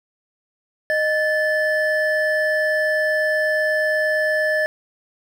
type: tone pair together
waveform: triangle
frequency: 618 / 1745.6 Hz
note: D#5 / A6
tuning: -12 / -14 cents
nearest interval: octave + tritone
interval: 1798 cents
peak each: -18 dBFS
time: 0.9-4.66 s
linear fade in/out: 0 ms
effects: none